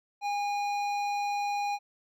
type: tone with hard clipping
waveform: sine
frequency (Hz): 816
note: G#5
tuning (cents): -31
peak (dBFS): -30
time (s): 0.21-1.79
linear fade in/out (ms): 50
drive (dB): 12
effects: none